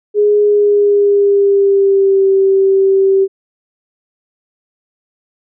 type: tone with pitch glide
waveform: sine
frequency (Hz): 415.3 to 387.5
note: G#4 to G4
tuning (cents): 0 to -20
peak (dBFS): -7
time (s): 0.14-3.28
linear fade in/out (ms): 50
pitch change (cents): -120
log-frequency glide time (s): 0.41-2.27
effects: none